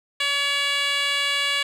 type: tone with band-pass filter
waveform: 10% pulse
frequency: 567 Hz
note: C#5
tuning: 39 cents sharp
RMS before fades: -23 dBFS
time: 0.2-1.63 s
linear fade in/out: 5 ms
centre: 3200 Hz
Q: 1.1
effects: none